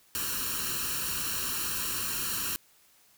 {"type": "noise with comb filter", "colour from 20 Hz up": "white", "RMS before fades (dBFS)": -32, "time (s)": [0.15, 2.56], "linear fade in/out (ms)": 0, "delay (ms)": 0.71, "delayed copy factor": 0.85, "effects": ["white hiss -62 dBFS RMS until 3.17 s"]}